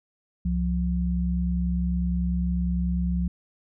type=tone pair together; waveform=sine; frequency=66.3 / 177 Hz; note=C2 / F3; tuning=+23 / +23 cents; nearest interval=octave + perfect fourth; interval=1700 cents; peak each=-25 / -25 dBFS; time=0.45-3.28 s; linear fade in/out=5 ms; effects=none